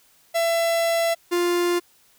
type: tone pair in turn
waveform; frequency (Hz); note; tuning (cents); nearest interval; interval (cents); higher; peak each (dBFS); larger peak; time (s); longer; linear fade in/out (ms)
45% pulse; 670 / 350.2; E5 / F4; +28 / +5; major seventh; 1123; first; -19; neither; 0.34-1.15 / 1.31-1.8; first; 20
effects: white hiss -58 dBFS RMS until 2.18 s